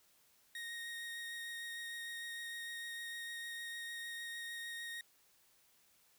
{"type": "tone with vibrato", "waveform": "30% pulse", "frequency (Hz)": 1864.7, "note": "A#6", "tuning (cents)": 0, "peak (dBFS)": -40, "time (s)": [0.55, 5.01], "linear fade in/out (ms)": 2, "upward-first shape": "triangle", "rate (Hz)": 6.6, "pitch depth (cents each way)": 12, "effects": ["white hiss -70 dBFS RMS until 6.18 s"]}